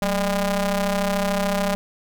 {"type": "ring-modulated tone", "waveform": "sawtooth", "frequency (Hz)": 204.9, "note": "G#3", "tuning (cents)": -23, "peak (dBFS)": -13, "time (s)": [0.02, 1.75], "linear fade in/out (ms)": 0, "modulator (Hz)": 393, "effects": []}